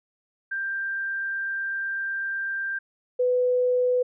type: tone pair in turn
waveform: sine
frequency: 1582 / 498.3 Hz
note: G6 / B4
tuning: +15 / +15 cents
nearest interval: octave + minor sixth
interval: 2000 cents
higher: first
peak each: -26 / -19 dBFS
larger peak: second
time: 0.51-2.79 / 3.19-4.03 s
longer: first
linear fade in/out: 10 ms
effects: none